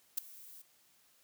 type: noise with ADSR envelope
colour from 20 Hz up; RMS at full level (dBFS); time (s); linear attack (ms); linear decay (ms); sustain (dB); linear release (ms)
violet; -29; 0.17-0.62; 13; 3; -24; 7
effects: white hiss -68 dBFS RMS until 1.23 s + high-pass 80 Hz 12 dB/octave